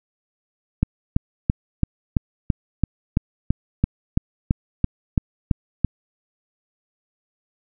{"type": "click train", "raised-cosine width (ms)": 5, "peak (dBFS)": -4, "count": 16, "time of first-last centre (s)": [0.83, 5.847], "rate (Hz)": 2.99, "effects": []}